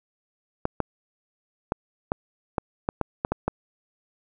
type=clicks; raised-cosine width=1 ms; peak=-9 dBFS; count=10; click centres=0.654 / 0.803 / 1.721 / 2.119 / 2.582 / 2.889 / 3.013 / 3.249 / 3.32 / 3.48 s; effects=none